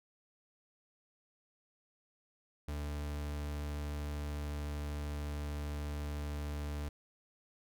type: tone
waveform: 40% pulse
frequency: 73.42 Hz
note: D2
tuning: in tune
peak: -36 dBFS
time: 2.68-6.89 s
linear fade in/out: 5 ms
effects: none